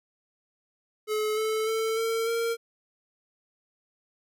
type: tone with pitch steps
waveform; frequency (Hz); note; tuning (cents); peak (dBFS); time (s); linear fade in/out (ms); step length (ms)
square; 428.7 / 436.7 / 444.8 / 453.1 / 461.6; A4 / A4 / A4 / A#4 / A#4; -45 / -13 / +19 / -49 / -17; -26; 1.07-2.57; 50; 300
effects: none